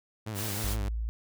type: tone with vibrato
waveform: sawtooth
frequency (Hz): 103.83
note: G#2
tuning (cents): 0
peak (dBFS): -30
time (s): 0.26-0.89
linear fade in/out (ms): 10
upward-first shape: sine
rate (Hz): 6.5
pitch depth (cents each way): 110
type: noise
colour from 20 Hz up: white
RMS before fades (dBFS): -36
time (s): 0.34-0.77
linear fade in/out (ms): 50
type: tone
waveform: sine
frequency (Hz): 56.1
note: A1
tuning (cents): +34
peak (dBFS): -29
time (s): 0.64-1.09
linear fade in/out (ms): 0
effects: none